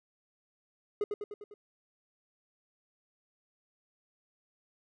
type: tone with echo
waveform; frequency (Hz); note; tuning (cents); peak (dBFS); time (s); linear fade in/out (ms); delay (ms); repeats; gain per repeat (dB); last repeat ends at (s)
triangle; 414.9; G#4; -2; -25; 1.01-1.04; 2; 100; 5; -4; 1.54
effects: none